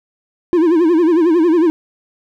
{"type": "tone with vibrato", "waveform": "triangle", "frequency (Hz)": 333.7, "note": "E4", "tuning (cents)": 21, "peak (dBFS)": -7, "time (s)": [0.53, 1.7], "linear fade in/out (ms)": 0, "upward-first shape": "sine", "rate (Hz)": 11, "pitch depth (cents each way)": 130, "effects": []}